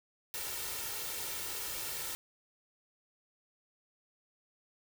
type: noise with comb filter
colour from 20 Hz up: white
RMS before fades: -39 dBFS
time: 0.34-2.15 s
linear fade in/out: 0 ms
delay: 2.2 ms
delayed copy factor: +0.55
effects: none